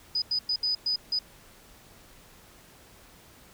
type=tone bursts at uneven times; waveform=sine; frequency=4978 Hz; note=D#8; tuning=in tune; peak=-24 dBFS; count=6; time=0.15-0.22 / 0.31-0.39 / 0.49-0.56 / 0.63-0.75 / 0.86-0.96 / 1.12-1.19 s; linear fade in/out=5 ms; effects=pink hiss -54 dBFS RMS until 3.53 s